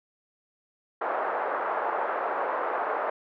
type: band-pass noise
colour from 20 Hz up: pink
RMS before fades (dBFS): -29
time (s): 1.01-3.1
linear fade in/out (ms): 5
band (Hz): 490 to 1400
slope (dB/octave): 24
effects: none